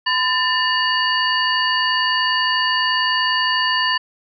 sine tone cluster, 1013 / 1783 / 2875 / 4554 Hz, B5 / A6 / F7 / C#8, +44 / +22 / +50 / +46 cents, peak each -21 / -20 / -22 / -23 dBFS, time 0.06-3.98 s, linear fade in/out 10 ms, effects none

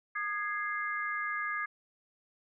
sine chord, Ab major, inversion second, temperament equal with one note detuned, 1226 / 1661.2 / 2093 Hz, Eb6 / Ab6 / C7, -26 / 0 / 0 cents, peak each -36 / -35 / -38 dBFS, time 0.15-1.66 s, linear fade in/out 10 ms, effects none

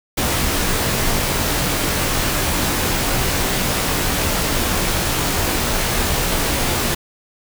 pink noise with comb filter, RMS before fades -19 dBFS, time 0.17-6.95 s, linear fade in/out 10 ms, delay 19 ms, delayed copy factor -0.55, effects none

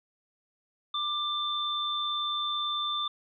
sine tone pair together, 1185 / 3551 Hz, D6 / A7, +15 / +15 cents, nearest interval octave + perfect fifth, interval 1900 cents, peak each -32 / -30 dBFS, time 0.94-3.08 s, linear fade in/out 5 ms, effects none

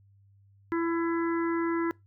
harmonic tone, 334.7 Hz, E4, 26 cents sharp, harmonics 1 / 3 / 4 / 5 / 6, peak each -26 / -36 / -38 / -40 / -42 dBFS, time 0.72-1.91 s, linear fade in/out 0 ms, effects noise-tail reverb RT60 0.2 s tail -24 dB re dry + added 99 Hz sine -57 dBFS peak until 2.06 s

